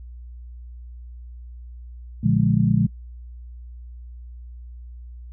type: chord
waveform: sine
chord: Bb dominant seventh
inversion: none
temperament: just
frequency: 116.54 / 145.68 / 174.81 / 209.8 Hz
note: Bb2 / D3 / F3 / Ab3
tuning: 0 / -14 / +2 / +18 cents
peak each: -21 dBFS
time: 2.23-2.87 s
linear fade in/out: 10 ms
effects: noise-tail reverb RT60 0.1 s tail -25 dB re dry + added 60 Hz sine -36 dBFS peak until 5.32 s

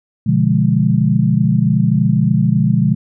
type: chord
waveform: sine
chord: B diminished seventh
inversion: none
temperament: equal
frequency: 123.47 / 146.83 / 174.61 / 207.7 Hz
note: B2 / D3 / F3 / Ab3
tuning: 0 / 0 / 0 / 0 cents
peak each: -16 dBFS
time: 0.26-2.95 s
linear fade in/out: 10 ms
effects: none

